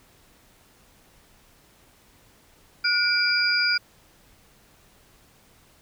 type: tone cluster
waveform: sine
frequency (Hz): 1445 / 2336 / 4852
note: F#6 / D7 / D#8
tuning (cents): -41 / -10 / -44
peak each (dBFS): -23 / -26 / -23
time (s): 2.84-3.78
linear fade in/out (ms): 10
effects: pink hiss -57 dBFS RMS until 5.81 s